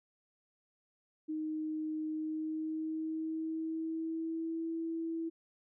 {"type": "tone with pitch glide", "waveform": "sine", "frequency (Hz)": [311.1, 328.3], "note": ["D#4", "E4"], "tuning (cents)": [0, -7], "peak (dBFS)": -34, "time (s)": [1.28, 5.3], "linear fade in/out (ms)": 20, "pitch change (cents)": 93, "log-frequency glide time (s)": [2.09, 4.7], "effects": []}